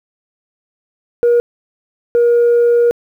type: tone pair in turn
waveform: sine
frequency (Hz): 476.7 / 474.9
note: A#4 / A#4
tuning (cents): +39 / +32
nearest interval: unison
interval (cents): 7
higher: first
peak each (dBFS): -6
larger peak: neither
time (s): 1.23-1.4 / 2.15-2.91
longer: second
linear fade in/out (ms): 0
effects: tanh soft clip ceiling -6 dBFS + 8-bit